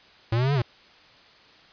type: linear two-way sweep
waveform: square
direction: up then down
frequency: 110 to 146.83 to 111.2 Hz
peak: -21 dBFS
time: 0.32-0.62 s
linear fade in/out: 5 ms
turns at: 0.54 s
effects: white hiss -53 dBFS RMS until 1.72 s + resampled to 11025 Hz